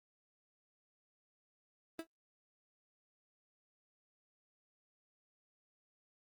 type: tone with exponential decay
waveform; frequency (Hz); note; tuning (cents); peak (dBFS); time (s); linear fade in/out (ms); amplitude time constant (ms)
30% pulse; 327.1; E4; -13; -34; 1.99-2.07; 2; 17
effects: Opus 24 kbps